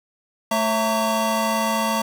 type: tone cluster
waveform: square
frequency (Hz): 220.1 / 545 / 660 / 914 / 1134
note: A3 / C#5 / E5 / A#5 / C#6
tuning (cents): +1 / -29 / +2 / -34 / +39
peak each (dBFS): -26 / -31 / -26 / -25 / -28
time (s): 0.51-2.02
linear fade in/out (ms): 5
effects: none